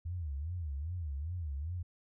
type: tone with vibrato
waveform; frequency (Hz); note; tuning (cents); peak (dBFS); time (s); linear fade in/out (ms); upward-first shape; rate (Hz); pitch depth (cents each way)
sine; 78.7; D#2; +20; -35; 0.05-1.83; 10; sine; 2.5; 240
effects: none